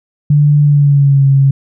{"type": "tone with pitch glide", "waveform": "sine", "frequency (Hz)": [146.83, 137], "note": ["D3", "C#3"], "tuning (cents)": [0, -20], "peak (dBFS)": -5, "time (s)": [0.3, 1.51], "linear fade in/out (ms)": 5, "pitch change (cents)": -120, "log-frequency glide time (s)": [0.62, 1.26], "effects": []}